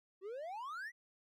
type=exponential sweep; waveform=triangle; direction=up; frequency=364.7 to 2011 Hz; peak=-40 dBFS; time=0.21-0.92 s; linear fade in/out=50 ms; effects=none